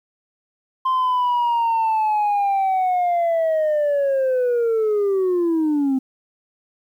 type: linear sweep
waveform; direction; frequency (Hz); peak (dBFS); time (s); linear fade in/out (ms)
sine; down; 1046.5 to 258.7; -14; 0.85-5.99; 10
effects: tanh soft clip ceiling -15 dBFS + 9-bit